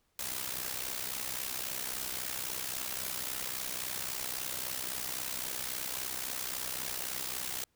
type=noise with amplitude modulation; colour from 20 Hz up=white; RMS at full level=-34 dBFS; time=0.19-7.64 s; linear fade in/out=2 ms; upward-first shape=sine; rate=63.7 Hz; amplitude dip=75%; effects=pink hiss -75 dBFS RMS until 7.75 s